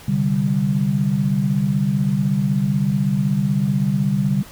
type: chord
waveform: sine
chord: C suspended second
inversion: none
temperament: equal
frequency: 130.81 / 146.83 / 196 Hz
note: C3 / D3 / G3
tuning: 0 / 0 / 0 cents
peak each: -23 / -20 / -19 dBFS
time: 0.08-4.43 s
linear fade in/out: 5 ms
effects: pink hiss -42 dBFS RMS until 4.51 s